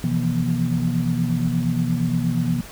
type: tone cluster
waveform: sine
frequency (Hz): 126.1 / 164.2 / 172.7 / 239.5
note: B2 / E3 / F3 / A#3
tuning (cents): +36 / -6 / -19 / +47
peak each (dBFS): -25 / -23 / -25 / -24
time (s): 0.04-2.61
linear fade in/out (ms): 2
effects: added 50 Hz sine -46 dBFS peak until 2.71 s + pink hiss -40 dBFS RMS until 2.71 s